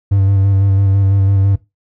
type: tone with vibrato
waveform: triangle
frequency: 98 Hz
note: G2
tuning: in tune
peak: -7 dBFS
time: 0.11-1.56 s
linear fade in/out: 10 ms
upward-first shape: square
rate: 6 Hz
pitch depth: 20 cents each way
effects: noise-tail reverb RT60 0.2 s tail -17 dB re dry